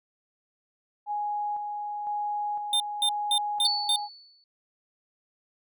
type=tone with tremolo; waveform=sine; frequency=830.6 Hz; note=G#5; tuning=in tune; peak=-27 dBFS; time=1.06-4.09 s; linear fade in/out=50 ms; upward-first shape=square; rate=0.99 Hz; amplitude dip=35%
type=tone bursts; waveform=square; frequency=3600 Hz; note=A7; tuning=39 cents sharp; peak=-22 dBFS; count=5; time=2.73-3.96 s; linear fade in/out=2 ms; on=70 ms; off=220 ms
type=tone with exponential decay; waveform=sine; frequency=4462 Hz; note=C#8; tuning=11 cents sharp; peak=-21 dBFS; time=3.65-4.44 s; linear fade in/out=1 ms; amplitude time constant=170 ms
effects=none